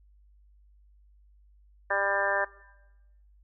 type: harmonic tone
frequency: 198.7 Hz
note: G3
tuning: 24 cents sharp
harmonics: 2 / 3 / 4 / 5 / 6 / 7 / 8 / 9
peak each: -39 / -30 / -34 / -33 / -35 / -41 / -30 / -30 dBFS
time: 1.9-2.45 s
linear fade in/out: 10 ms
effects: noise-tail reverb RT60 1.0 s tail -20 dB re dry + added 50 Hz sine -56 dBFS peak until 3.43 s